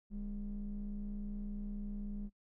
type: ring-modulated tone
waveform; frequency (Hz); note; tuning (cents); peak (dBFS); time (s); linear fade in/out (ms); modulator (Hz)
triangle; 87.31; F2; 0; -32; 0.1-2.3; 50; 117
effects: noise-tail reverb RT60 0.1 s tail -22 dB re dry + tanh soft clip ceiling -33 dBFS